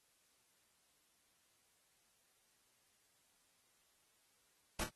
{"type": "noise with echo", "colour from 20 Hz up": "pink", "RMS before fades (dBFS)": -39, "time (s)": [4.79, 4.84], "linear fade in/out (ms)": 5, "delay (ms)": 26, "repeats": 2, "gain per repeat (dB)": -7, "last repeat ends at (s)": 4.892, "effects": ["white hiss -75 dBFS RMS until 4.95 s", "AAC 32 kbps"]}